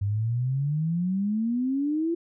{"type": "exponential sweep", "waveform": "sine", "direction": "up", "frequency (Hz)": [98, 343.3], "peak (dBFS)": -23, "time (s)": [0.01, 2.15], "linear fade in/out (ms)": 10, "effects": []}